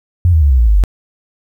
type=tone with pitch steps; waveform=sine; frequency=88.1 / 79.4 / 71.56 / 64.49 / 58.12 / 52.38 / 47.21 Hz; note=F2 / D#2 / D2 / C2 / A#1 / G#1 / F#1; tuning=+16 / +36 / -44 / -24 / -4 / +16 / +36 cents; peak=-6 dBFS; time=0.25-0.838 s; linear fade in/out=0 ms; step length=84 ms; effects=8-bit